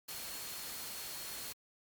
sine tone in noise, 4293 Hz, C8, 44 cents sharp, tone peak -52 dBFS, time 0.08-1.53 s, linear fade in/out 10 ms, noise white, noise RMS -44 dBFS, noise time 0.08-1.53 s, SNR -11 dB, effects Opus 48 kbps

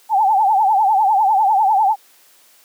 sine tone with vibrato, 824 Hz, G#5, 14 cents flat, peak -11 dBFS, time 0.09-1.96 s, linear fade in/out 50 ms, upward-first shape triangle, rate 10 Hz, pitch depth 180 cents each way, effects white hiss -51 dBFS RMS until 2.64 s + high-pass 300 Hz 12 dB/octave

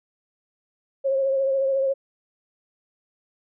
sine tone with vibrato, 540 Hz, C#5, 45 cents flat, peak -19 dBFS, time 1.04-1.94 s, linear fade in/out 20 ms, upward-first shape triangle, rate 14 Hz, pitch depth 37 cents each way, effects none

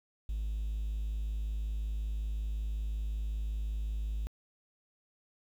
triangle tone, 52.7 Hz, G#1, 26 cents sharp, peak -29 dBFS, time 0.29-4.27 s, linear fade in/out 0 ms, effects tanh soft clip ceiling -27 dBFS + 10-bit

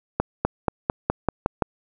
accelerating click train, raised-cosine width 1 ms, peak -5 dBFS, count 8, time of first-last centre 0.2-1.622 s, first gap 250 ms, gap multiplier 0.93, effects none

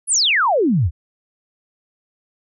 sine exponential sweep, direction down, 11000 to 69 Hz, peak -13 dBFS, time 0.07-0.91 s, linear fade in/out 50 ms, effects none

